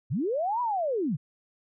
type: linear two-way sweep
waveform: sine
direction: up then down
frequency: 94 to 1000 to 117.6 Hz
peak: -25 dBFS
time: 0.1-1.17 s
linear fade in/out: 20 ms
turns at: 0.61 s
effects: none